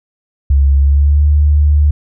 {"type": "tone with pitch glide", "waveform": "sine", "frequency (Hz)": [69.3, 73.85], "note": ["C#2", "D2"], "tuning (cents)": [0, 10], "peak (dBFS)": -6, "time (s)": [0.5, 1.91], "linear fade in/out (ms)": 5, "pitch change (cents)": 110, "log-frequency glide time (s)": [0.79, 1.25], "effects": []}